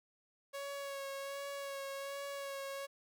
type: tone with vibrato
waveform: sawtooth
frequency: 555 Hz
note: C#5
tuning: 2 cents sharp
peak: -37 dBFS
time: 0.53-2.87 s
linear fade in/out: 20 ms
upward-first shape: sine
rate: 1.3 Hz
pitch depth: 21 cents each way
effects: none